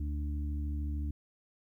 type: harmonic tone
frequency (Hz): 73.42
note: D2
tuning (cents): 0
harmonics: 1 / 2 / 3 / 4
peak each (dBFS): -32 / -49 / -47 / -44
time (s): 0-1.11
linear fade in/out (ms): 5
effects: 12-bit